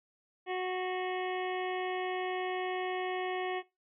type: harmonic tone with a mistuned harmonic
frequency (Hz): 368.4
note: F#4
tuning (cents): -7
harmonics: 1 / 2 / 3 / 5 / 6 / 7 / 8 / 9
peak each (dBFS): -34 / -36 / -44 / -43 / -44 / -50 / -49 / -53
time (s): 0.46-3.63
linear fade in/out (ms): 50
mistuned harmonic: 6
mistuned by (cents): -24
effects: noise-tail reverb RT60 0.2 s tail -19 dB re dry